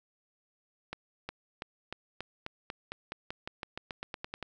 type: accelerating click train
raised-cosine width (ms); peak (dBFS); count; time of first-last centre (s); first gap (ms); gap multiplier
0.3; -21; 19; 0.93-4.427; 360; 0.92
effects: none